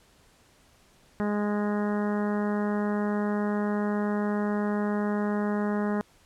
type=harmonic tone; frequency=207.3 Hz; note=G#3; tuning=3 cents flat; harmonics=1 / 2 / 3 / 4 / 5 / 6 / 7 / 8 / 9; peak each=-26 / -32 / -36 / -38 / -40 / -42 / -43 / -44 / -45 dBFS; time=1.2-6.01 s; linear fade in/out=0 ms; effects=pink hiss -60 dBFS RMS until 6.25 s + low-pass 11000 Hz 12 dB/octave